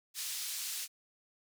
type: band-pass noise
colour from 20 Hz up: pink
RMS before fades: -39 dBFS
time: 0.14-0.88 s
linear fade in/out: 50 ms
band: 3900 to 16000 Hz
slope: 12 dB/octave
effects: none